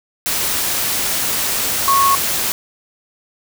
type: tone in noise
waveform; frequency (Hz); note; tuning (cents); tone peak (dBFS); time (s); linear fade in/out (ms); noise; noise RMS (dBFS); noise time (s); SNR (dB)
sine; 1100; C#6; -14; -11; 1.88-2.15; 0; white; -19; 0.26-2.52; +5
effects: none